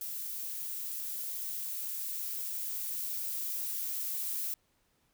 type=noise with level ramp; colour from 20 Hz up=violet; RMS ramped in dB=-39 to -35 dBFS; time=0.01-4.54 s; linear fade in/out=2 ms; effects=pink hiss -73 dBFS RMS until 5.13 s